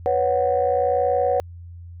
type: chord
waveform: sine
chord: B suspended second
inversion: none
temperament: equal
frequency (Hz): 493.9 / 554.4 / 740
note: B4 / C#5 / F#5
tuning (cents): 0 / 0 / 0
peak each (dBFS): -21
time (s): 0.06-1.4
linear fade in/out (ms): 0
effects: tanh soft clip ceiling -9 dBFS + added 86 Hz sine -36 dBFS peak until 2 s